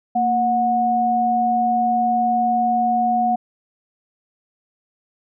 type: tone pair together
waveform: sine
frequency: 229.9 / 730 Hz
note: A#3 / F#5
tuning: -24 / -24 cents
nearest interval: octave + minor sixth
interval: 2000 cents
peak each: -23 / -16 dBFS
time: 0.15-3.36 s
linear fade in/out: 10 ms
effects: none